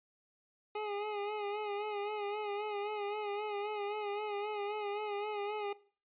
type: tone with vibrato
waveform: 25% pulse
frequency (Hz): 415.3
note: G#4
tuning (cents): 0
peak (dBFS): -32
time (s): 0.75-5.73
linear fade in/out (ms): 5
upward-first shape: sine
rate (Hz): 3.8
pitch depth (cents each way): 49
effects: noise-tail reverb RT60 0.4 s tail -18 dB re dry + resampled to 8000 Hz